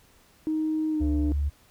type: tone with pitch glide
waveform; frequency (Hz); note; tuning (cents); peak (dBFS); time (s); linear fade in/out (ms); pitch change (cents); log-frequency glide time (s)
sine; 312.5 to 298.4; D#4 to D4; +8 to +28; -23; 0.47-1.32; 0; -80; 0.9-1.09
type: tone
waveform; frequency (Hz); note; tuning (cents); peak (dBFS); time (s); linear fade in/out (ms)
sine; 72; D2; -34; -22; 1-1.5; 20
effects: tanh soft clip ceiling -18 dBFS + pink hiss -59 dBFS RMS until 1.7 s